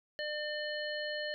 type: harmonic tone with a mistuned harmonic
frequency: 600 Hz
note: D5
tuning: 37 cents sharp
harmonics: 1 / 3 / 5 / 7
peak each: -38 / -39 / -44 / -43 dBFS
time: 0.19-1.34 s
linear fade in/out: 0 ms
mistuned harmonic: 7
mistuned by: +16 cents
effects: none